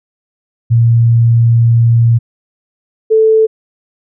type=tone pair in turn; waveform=sine; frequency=116.54 / 440 Hz; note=A#2 / A4; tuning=0 / 0 cents; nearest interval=octave + major seventh; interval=2300 cents; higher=second; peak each=-5 dBFS; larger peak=neither; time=0.7-2.19 / 3.1-3.47 s; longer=first; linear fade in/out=20 ms; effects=none